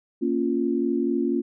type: chord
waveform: sine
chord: Bb minor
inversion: none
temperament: equal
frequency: 233.1 / 277.2 / 349.2 Hz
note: Bb3 / Db4 / F4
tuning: 0 / 0 / 0 cents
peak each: -26 / -25 / -25 dBFS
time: 0.21-1.42 s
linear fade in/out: 20 ms
effects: none